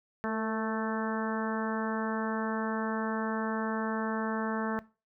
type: harmonic tone with a mistuned harmonic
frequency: 220 Hz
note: A3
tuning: in tune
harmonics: 1 / 2 / 3 / 4 / 5 / 6 / 7 / 8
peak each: -33 / -36 / -38 / -39 / -40 / -41 / -41 / -42 dBFS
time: 0.24-4.79 s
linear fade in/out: 0 ms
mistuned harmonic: 2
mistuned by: +29 cents
effects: noise-tail reverb RT60 0.3 s tail -19 dB re dry